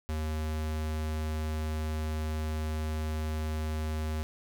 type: tone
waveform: square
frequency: 77.78 Hz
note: D#2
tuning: in tune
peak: -31 dBFS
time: 0.09-4.23 s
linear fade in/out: 0 ms
effects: none